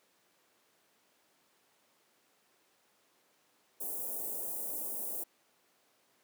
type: band-stop noise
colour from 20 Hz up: white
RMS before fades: -38 dBFS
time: 3.8-5.24 s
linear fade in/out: 10 ms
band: 690 to 9600 Hz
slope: 24 dB/octave
effects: pink hiss -70 dBFS RMS until 6.23 s + high-pass 300 Hz 12 dB/octave